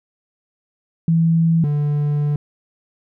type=tone pair in turn; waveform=sine / triangle; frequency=164.81 / 146.83 Hz; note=E3 / D3; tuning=0 / 0 cents; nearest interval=major second; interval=200 cents; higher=first; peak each=-12 / -14 dBFS; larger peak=first; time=1.08-1.64 / 1.64-2.36 s; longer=second; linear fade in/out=2 ms; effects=none